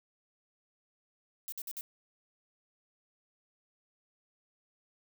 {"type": "noise bursts", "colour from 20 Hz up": "violet", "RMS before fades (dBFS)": -40, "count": 4, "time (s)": [1.48, 1.81], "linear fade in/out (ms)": 0, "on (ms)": 42, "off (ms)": 54, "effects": []}